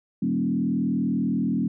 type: tone with frequency modulation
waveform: sine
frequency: 227.7 Hz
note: A#3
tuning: 40 cents flat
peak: -21 dBFS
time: 0.22-1.68 s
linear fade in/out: 5 ms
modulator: 40.3 Hz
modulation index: 1.5
effects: none